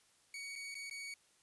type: tone with dropouts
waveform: sawtooth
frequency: 2243 Hz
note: C#7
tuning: 20 cents sharp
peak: -40 dBFS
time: 0.34-1.14 s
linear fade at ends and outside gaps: 2 ms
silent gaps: 0.555-0.559 / 0.744-0.752 / 0.898-0.91 s
effects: white hiss -70 dBFS RMS until 1.42 s + resampled to 24000 Hz